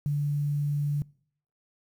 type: tone with quantisation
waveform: sine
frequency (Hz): 145.3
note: D3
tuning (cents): -18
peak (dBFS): -24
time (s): 0.06-1.02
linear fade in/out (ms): 0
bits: 9
effects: noise-tail reverb RT60 0.6 s tail -24 dB re dry